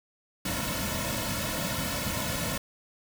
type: noise with comb filter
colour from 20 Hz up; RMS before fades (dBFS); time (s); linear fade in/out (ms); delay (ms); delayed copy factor
pink; -31; 0.45-2.58; 5; 2.5; -0.95
effects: none